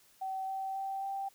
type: tone with pitch steps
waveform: sine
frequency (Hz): 765 / 771.2 / 777.5 / 783.8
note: G5 / G5 / G5 / G5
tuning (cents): -42 / -28 / -14 / 0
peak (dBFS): -34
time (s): 0.21-1.29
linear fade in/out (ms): 10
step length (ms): 270
effects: white hiss -64 dBFS RMS until 1.34 s